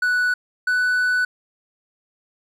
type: tone pair in turn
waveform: triangle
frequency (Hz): 1480 / 1490.3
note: F#6 / F#6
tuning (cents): 0 / +12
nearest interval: unison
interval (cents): 12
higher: second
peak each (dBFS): -15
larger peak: neither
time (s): 0.02-0.34 / 0.67-1.25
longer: second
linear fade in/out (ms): 5
effects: none